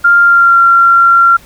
sine tone with pitch glide, 1396.9 to 1373.7 Hz, F6 to F6, 0 to -29 cents, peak -3 dBFS, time 0.04-1.37 s, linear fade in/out 10 ms, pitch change -29 cents, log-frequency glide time 0.22-0.59 s, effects pink hiss -40 dBFS RMS until 1.45 s

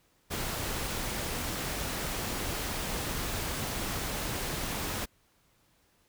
pink noise, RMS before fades -34 dBFS, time 0.3-5.06 s, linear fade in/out 20 ms, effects pink hiss -68 dBFS RMS until 6.08 s

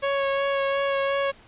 sawtooth tone with vibrato, 553 Hz, C#5, 4 cents flat, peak -18 dBFS, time 0.02-1.32 s, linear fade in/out 20 ms, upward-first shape sine, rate 2.8 Hz, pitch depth 12 cents each way, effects pink hiss -52 dBFS RMS until 1.47 s + resampled to 8000 Hz

